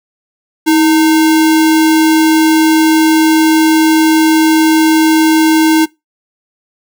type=tone with sample-and-hold; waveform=sine; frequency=318.3 Hz; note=D#4; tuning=39 cents sharp; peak=-5 dBFS; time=0.66-5.86 s; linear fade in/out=20 ms; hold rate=1225 Hz; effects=noise-tail reverb RT60 0.2 s tail -21 dB re dry